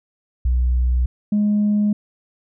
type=tone pair in turn; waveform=sine; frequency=61.9 / 208.2 Hz; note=B1 / G#3; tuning=+5 / +5 cents; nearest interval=octave + major sixth; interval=2100 cents; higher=second; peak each=-13 dBFS; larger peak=neither; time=0.45-1.06 / 1.32-1.93 s; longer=neither; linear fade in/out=5 ms; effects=tanh soft clip ceiling -12 dBFS